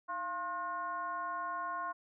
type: tone with frequency modulation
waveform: sine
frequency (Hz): 1068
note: C6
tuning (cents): +35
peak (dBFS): -35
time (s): 0.08-1.93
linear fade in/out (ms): 20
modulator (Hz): 376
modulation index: 0.85
effects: none